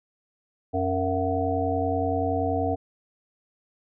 harmonic tone with a mistuned harmonic, 92.5 Hz, F#2, in tune, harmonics 1 / 3 / 5 / 7 / 8, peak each -29 / -29 / -29 / -29 / -29 dBFS, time 0.73-2.76 s, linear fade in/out 20 ms, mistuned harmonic 7, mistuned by +58 cents, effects none

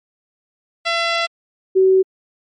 10% pulse / sine tone pair in turn, 675 / 378.8 Hz, E5 / F#4, +41 / +41 cents, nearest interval minor seventh, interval 1000 cents, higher first, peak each -8 / -9 dBFS, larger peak first, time 0.85-1.27 / 1.75-2.03 s, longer first, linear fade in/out 20 ms, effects low-pass 12000 Hz 12 dB/octave + MP3 32 kbps

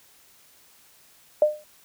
sine tone with exponential decay, 604 Hz, D5, 48 cents sharp, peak -11 dBFS, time 1.42-1.64 s, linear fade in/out 2 ms, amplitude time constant 46 ms, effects white hiss -56 dBFS RMS until 1.84 s

